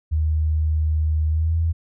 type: tone with pitch glide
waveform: sine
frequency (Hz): 77.78 to 82.17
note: D#2 to E2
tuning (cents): 0 to -5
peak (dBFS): -17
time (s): 0.11-1.73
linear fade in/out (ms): 20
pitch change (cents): +95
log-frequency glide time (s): 1.29-1.56
effects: none